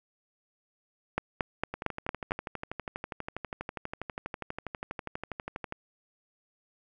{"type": "two click trains", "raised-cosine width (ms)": 0.5, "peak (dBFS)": [-12, -20], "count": [6, 50], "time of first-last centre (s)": [[1.18, 2.319], [1.74, 5.724]], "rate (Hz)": [4.39, 12.3], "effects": []}